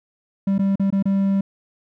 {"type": "tone with dropouts", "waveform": "triangle", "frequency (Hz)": 195.9, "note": "G3", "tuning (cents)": -1, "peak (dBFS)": -14, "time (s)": [0.47, 1.41], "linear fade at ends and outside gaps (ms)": 5, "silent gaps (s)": [[0.582, 0.592], [0.757, 0.796], [0.904, 0.925], [1.026, 1.055]], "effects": []}